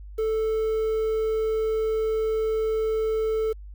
triangle tone with quantisation, 440 Hz, A4, in tune, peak -20 dBFS, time 0.18-3.53 s, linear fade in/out 10 ms, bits 8, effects added 50 Hz sine -38 dBFS peak until 3.74 s

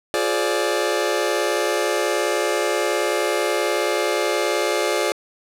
sawtooth chord, D half-diminished seventh, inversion first, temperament just, 352.4 / 422.9 / 528.6 / 587.3 Hz, F4 / Ab4 / C5 / D5, +16 / +31 / +18 / 0 cents, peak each -21 / -20 / -22 / -20 dBFS, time 0.14-5.12 s, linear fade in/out 0 ms, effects low-pass 12000 Hz 12 dB/octave

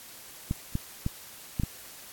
clicks, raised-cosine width 5 ms, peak -15 dBFS, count 5, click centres 0.511 / 0.754 / 1.064 / 1.598 / 1.635 s, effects white hiss -47 dBFS RMS until 2.12 s + AAC 64 kbps

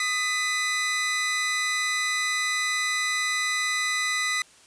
sawtooth tone pair together, 1241.1 / 2000 Hz, D#6 / B6, -5 / +21 cents, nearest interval minor sixth, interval 826 cents, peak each -27 / -21 dBFS, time 0-4.42 s, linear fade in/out 2 ms, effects white hiss -54 dBFS RMS until 4.66 s + resampled to 22050 Hz

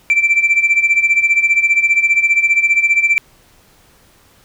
sine tone with tremolo, 2342 Hz, D7, 5 cents flat, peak -5 dBFS, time 0.1-3.18 s, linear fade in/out 0 ms, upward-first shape sine, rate 15 Hz, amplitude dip 80%, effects tanh soft clip ceiling -6 dBFS + pink hiss -50 dBFS RMS until 4.44 s

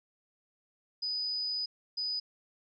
sine tone bursts at uneven times, 4978 Hz, D#8, in tune, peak -31 dBFS, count 2, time 1.02-1.66 / 1.97-2.2 s, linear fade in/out 10 ms, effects none

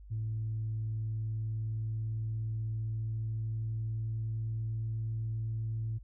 sine tone with pitch glide, 109.8 to 111.53 Hz, A2 to A2, -3 to +24 cents, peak -31 dBFS, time 0.1-5.99 s, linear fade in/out 20 ms, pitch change +27 cents, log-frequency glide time 0.86-4.83 s, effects tanh soft clip ceiling -28 dBFS + added 50 Hz sine -48 dBFS peak until 6.03 s

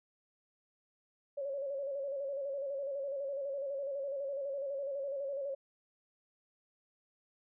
sine tone with vibrato, 554.4 Hz, C#5, in tune, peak -35 dBFS, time 1.37-5.55 s, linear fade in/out 10 ms, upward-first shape square, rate 12 Hz, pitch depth 47 cents each way, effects none

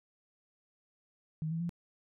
sine tone with pitch steps, 157.2 / 164.35 / 171.82 Hz, D#3 / E3 / F3, +18 / -5 / -28 cents, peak -32 dBFS, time 1.42-1.693 s, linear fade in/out 0 ms, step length 91 ms, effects none

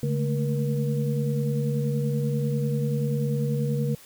sine tone cluster, 142.7 / 214 / 224.3 / 475.9 Hz, D3 / A3 / A3 / A#4, -49 / -48 / +34 / +36 cents, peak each -24 / -33 / -32 / -31 dBFS, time 0.03-3.95 s, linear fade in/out 2 ms, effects white hiss -50 dBFS RMS until 4.05 s

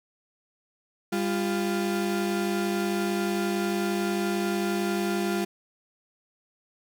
35% pulse tone pair together, 199.88 / 348.6 Hz, G3 / F4, +34 / -3 cents, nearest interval minor seventh, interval 963 cents, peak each -26 dBFS, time 1.12-5.45 s, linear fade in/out 10 ms, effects 9-bit

